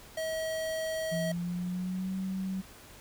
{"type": "tone", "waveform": "square", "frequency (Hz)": 640, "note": "D#5", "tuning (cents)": 49, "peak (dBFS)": -32, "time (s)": [0.17, 1.32], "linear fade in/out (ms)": 5}
{"type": "tone with pitch glide", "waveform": "sine", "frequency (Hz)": [170, 189.72], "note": ["F3", "F#3"], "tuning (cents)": [-46, 44], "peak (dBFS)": -31, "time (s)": [1.11, 2.62], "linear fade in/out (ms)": 20, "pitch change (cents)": 190, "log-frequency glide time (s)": [1.21, 2.15]}
{"effects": ["pink hiss -52 dBFS RMS until 3 s"]}